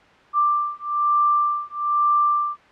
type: beating tone pair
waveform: sine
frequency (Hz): 1180 / 1181.1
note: D6 / D6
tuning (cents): +8 / +9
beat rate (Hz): 1.1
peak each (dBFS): -20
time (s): 0.33-2.57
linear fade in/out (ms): 50
effects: white hiss -50 dBFS RMS until 2.71 s + low-pass 2000 Hz 12 dB/octave